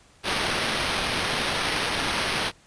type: noise with sample-and-hold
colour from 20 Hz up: white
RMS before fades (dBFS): -26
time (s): 0.23-2.52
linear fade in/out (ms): 50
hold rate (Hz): 7350
effects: pink hiss -56 dBFS RMS until 2.66 s + resampled to 22050 Hz